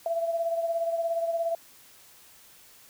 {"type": "beating tone pair", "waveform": "sine", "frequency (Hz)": [667, 684], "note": ["E5", "F5"], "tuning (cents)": [20, -36], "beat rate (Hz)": 17, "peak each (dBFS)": [-26, -34], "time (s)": [0.06, 1.55], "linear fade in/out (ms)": 2, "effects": ["white hiss -54 dBFS RMS until 2.89 s"]}